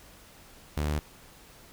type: tone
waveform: sawtooth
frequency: 74.8 Hz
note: D2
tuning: 32 cents sharp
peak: -23 dBFS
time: 0.77-0.99 s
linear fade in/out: 0 ms
effects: pink hiss -53 dBFS RMS until 1.72 s